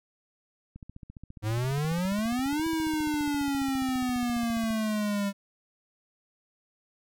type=click train; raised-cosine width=5 ms; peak=-31 dBFS; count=59; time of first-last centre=0.76-4.706 s; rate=14.7 Hz
type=exponential two-way sweep; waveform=square; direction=up then down; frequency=103.6 to 327.7 to 197.8 Hz; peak=-27 dBFS; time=1.42-5.33 s; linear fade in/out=50 ms; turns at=2.66 s
effects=none